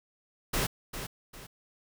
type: noise with echo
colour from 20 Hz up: pink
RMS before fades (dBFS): -29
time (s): 0.53-0.67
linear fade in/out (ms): 10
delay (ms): 400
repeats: 2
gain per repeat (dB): -9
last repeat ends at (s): 1.47
effects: none